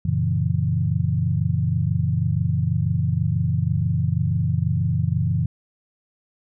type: chord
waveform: sine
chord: F# dominant seventh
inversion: none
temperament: equal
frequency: 92.5 / 116.54 / 138.59 / 164.81 Hz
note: F#2 / A#2 / C#3 / E3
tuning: 0 / 0 / 0 / 0 cents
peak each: -24 dBFS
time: 0.05-5.46 s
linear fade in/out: 5 ms
effects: none